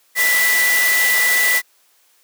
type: tone in noise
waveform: sine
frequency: 1975.5 Hz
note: B6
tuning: in tune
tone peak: -14 dBFS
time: 0.15-1.62 s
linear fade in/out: 50 ms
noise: white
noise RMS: -20 dBFS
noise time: 0.15-1.62 s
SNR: +3 dB
effects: white hiss -57 dBFS RMS until 2.23 s + high-pass 400 Hz 12 dB/octave